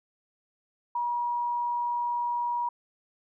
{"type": "tone", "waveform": "sine", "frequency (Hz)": 959, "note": "A#5", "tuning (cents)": 49, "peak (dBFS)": -26, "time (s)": [0.95, 2.69], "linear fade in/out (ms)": 5, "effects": []}